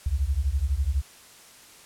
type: beating tone pair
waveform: sine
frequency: 63.2 / 75.2 Hz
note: B1 / D2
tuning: +41 / +42 cents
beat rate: 12 Hz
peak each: -25 dBFS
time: 0.06-1.02 s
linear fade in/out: 5 ms
effects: white hiss -50 dBFS RMS until 1.85 s + low-pass 11000 Hz 12 dB/octave